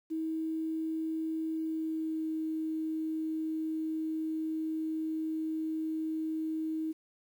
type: tone with pitch glide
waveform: sine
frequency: 320 to 316.7 Hz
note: D#4 to D#4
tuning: +49 to +31 cents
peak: -31 dBFS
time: 0.1-6.93 s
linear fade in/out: 20 ms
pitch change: -18 cents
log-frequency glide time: 1.51-2.31 s
effects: 10-bit